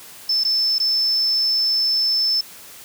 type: tone with dropouts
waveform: sine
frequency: 5274 Hz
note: E8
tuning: in tune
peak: -16 dBFS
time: 0.29-2.41 s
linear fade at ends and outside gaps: 5 ms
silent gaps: 0.437-0.448 / 0.784-0.799 s
effects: white hiss -41 dBFS RMS until 2.84 s + high-pass 60 Hz 12 dB/octave